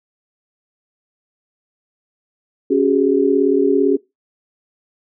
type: chord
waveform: sine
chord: C# suspended fourth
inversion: none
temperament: equal with one note detuned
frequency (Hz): 277.2 / 377.6 / 415.3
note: C#4 / F#4 / G#4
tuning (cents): 0 / +35 / 0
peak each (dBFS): -16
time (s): 2.7-3.97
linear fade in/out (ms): 10
effects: noise-tail reverb RT60 0.2 s tail -21 dB re dry